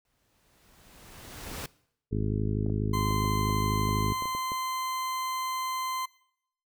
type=noise with exponential growth; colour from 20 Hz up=pink; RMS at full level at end=-36 dBFS; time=0.05-1.66 s; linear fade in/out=2 ms; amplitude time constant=350 ms
type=harmonic tone; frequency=52.2 Hz; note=G#1; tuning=10 cents sharp; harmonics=1 / 2 / 3 / 4 / 5 / 6 / 7 / 8; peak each=-32 / -30 / -35 / -34 / -37 / -39 / -40 / -38 dBFS; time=2.11-4.14 s; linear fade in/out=20 ms
type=clicks; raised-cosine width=2 ms; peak=-26 dBFS; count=10; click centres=2.663 / 2.698 / 3.11 / 3.249 / 3.499 / 3.888 / 4.223 / 4.256 / 4.35 / 4.519 s
type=tone; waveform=40% pulse; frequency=1035 Hz; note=C6; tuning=19 cents flat; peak=-29 dBFS; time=2.93-6.06 s; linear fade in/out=10 ms
effects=noise-tail reverb RT60 0.7 s tail -21 dB re dry